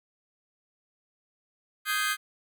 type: chord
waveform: sawtooth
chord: Ab major seventh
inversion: second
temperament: just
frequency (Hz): 1245.9 / 1557.4 / 1661.2 / 2077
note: Eb6 / G6 / Ab6 / C7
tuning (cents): +2 / -12 / 0 / -13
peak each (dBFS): -27 / -26 / -30 / -30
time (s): 1.85-2.17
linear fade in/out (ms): 50
effects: none